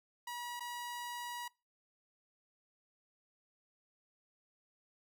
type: tone with dropouts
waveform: sawtooth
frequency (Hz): 964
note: B5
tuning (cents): -42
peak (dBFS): -37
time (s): 0.27-1.48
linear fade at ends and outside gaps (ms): 5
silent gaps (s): 0.596-0.605
effects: noise-tail reverb RT60 0.3 s tail -24 dB re dry